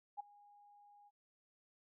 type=tone with ADSR envelope; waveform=sine; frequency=820 Hz; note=G#5; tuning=22 cents flat; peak=-38 dBFS; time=0.17-1.11 s; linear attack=28 ms; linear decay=11 ms; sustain=-23 dB; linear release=39 ms; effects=none